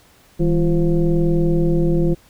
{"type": "tone with frequency modulation", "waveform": "sine", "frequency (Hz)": 161.7, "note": "E3", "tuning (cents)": -33, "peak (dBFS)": -13, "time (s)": [0.39, 2.15], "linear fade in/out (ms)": 20, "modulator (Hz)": 182, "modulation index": 1.3, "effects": ["pink hiss -52 dBFS RMS until 2.29 s"]}